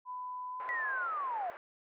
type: tone with pitch glide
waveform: sine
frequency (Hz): 1000 to 1055.2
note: B5 to C6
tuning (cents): +21 to +14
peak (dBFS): -38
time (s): 0.05-1.09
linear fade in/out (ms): 50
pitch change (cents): +93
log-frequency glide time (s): 0.5-0.98
type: band-pass noise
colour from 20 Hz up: pink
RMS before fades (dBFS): -48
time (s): 0.6-1.57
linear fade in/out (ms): 0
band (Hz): 550 to 1800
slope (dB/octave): 24
type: linear sweep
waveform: sine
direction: down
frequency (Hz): 1975.5 to 668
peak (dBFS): -33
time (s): 0.69-1.5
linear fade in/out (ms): 0
effects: none